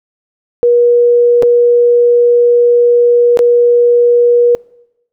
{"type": "tone with dropouts", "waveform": "sine", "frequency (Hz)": 480, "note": "B4", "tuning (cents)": -49, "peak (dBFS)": -5, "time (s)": [0.63, 4.55], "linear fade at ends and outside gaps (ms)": 0, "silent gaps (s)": [[1.424, 1.431], [3.373, 3.391]], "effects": ["noise-tail reverb RT60 0.9 s tail -25 dB re dry"]}